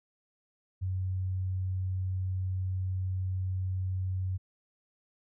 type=tone; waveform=sine; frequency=93.3 Hz; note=F#2; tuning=15 cents sharp; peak=-29 dBFS; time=0.81-4.38 s; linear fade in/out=20 ms; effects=none

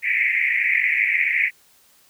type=band-pass noise; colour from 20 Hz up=pink; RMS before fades=-20 dBFS; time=0.02-1.51 s; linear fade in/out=50 ms; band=1900 to 2400 Hz; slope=96 dB/octave; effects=white hiss -56 dBFS RMS until 2.09 s

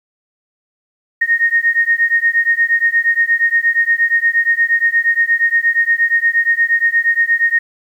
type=beating tone pair; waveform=sine; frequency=1851 / 1859.5 Hz; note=A#6 / A#6; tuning=-13 / -5 cents; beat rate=8.5 Hz; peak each=-14 dBFS; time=1.21-7.59 s; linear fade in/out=10 ms; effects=8-bit

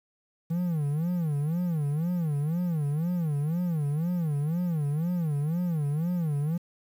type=tone with vibrato; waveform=triangle; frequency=160 Hz; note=D#3; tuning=49 cents sharp; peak=-23 dBFS; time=0.5-6.58 s; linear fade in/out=10 ms; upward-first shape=sine; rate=2 Hz; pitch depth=200 cents each way; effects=9-bit

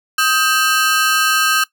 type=ring-modulated tone; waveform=sawtooth; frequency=1419 Hz; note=F6; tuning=27 cents sharp; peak=-6 dBFS; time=0.18-1.64 s; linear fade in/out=5 ms; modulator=157 Hz; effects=noise-tail reverb RT60 0.1 s tail -19 dB re dry

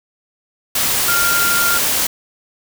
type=tone in noise; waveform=sine; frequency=1396.9 Hz; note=F6; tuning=in tune; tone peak=-16 dBFS; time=1.08-1.78 s; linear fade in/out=5 ms; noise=white; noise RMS=-17 dBFS; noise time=0.75-2.07 s; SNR=-2 dB; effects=none

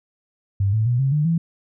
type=tone with pitch steps; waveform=sine; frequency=98.8 / 109.63 / 121.64 / 134.96 / 149.75 / 166.16 Hz; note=G2 / A2 / B2 / C#3 / D3 / E3; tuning=+14 / -6 / -26 / -46 / +34 / +14 cents; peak=-16 dBFS; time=0.6-1.38 s; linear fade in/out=5 ms; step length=130 ms; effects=none

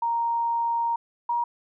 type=tone pair in turn; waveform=sine; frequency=932.3 / 948.6 Hz; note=A#5 / A#5; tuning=0 / +30 cents; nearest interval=unison; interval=30 cents; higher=second; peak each=-22 dBFS; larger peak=neither; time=0.02-0.96 / 1.29-1.44 s; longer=first; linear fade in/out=5 ms; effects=none

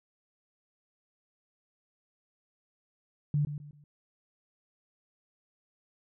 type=tone with echo; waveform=sine; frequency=146.83 Hz; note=D3; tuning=in tune; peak=-24 dBFS; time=3.34-3.45 s; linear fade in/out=2 ms; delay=130 ms; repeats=3; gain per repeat=-10 dB; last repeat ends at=3.84 s; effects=none

